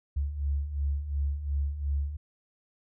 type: beating tone pair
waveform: sine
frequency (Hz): 69 / 71.8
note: C#2 / D2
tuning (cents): -7 / -39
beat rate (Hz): 2.8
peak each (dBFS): -34 / -28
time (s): 0.16-2.17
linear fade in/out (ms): 10
effects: none